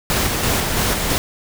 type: noise with tremolo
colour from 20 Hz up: pink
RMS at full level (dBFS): -18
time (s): 0.1-1.18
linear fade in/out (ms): 0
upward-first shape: square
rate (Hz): 3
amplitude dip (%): 30
effects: none